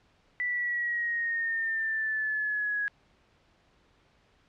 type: exponential sweep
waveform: sine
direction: down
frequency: 1975.5 to 1661.2 Hz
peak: -27 dBFS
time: 0.4-2.88 s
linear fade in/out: 0 ms
effects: pink hiss -65 dBFS RMS until 4.48 s + low-pass 4000 Hz 12 dB/octave